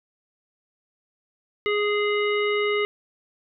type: harmonic tone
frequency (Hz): 415.3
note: G#4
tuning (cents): 0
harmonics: 1 / 3 / 5 / 7 / 9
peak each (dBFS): -22 / -30 / -27 / -33 / -40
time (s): 1.66-2.85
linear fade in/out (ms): 0
effects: none